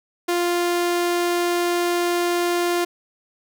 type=tone; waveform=sawtooth; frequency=349.2 Hz; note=F4; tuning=in tune; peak=-15 dBFS; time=0.28-2.85 s; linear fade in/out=10 ms; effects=none